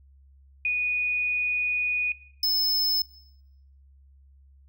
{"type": "tone pair in turn", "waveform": ["sine", "square"], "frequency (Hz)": [2470, 5217], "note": ["D#7", "E8"], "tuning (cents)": [-13, -19], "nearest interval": "octave + minor second", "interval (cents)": 1294, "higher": "second", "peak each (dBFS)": -22, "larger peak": "neither", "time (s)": [[0.65, 2.12], [2.43, 3.02]], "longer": "first", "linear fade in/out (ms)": 2, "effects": ["noise-tail reverb RT60 0.8 s tail -19 dB re dry", "added 68 Hz sine -52 dBFS peak until 4.68 s"]}